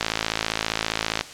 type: click train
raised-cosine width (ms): 0.2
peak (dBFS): -4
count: 67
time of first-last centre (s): 0.01-1.21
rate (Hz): 55
effects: white hiss -40 dBFS RMS until 1.33 s + low-pass 7000 Hz 12 dB/octave